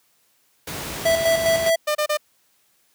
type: noise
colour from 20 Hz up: pink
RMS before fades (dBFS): -30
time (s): 0.67-1.7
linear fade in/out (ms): 5
type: tone with tremolo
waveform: square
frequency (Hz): 659.3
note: E5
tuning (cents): 0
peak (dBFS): -16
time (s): 1.05-1.76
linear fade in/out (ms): 10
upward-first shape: square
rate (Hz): 4.9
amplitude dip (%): 50
type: tone bursts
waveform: sawtooth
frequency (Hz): 602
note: D5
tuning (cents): +43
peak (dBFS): -15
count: 3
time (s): 1.87-2.173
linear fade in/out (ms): 10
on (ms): 81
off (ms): 30
effects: white hiss -63 dBFS RMS until 2.94 s + high-pass 80 Hz 12 dB/octave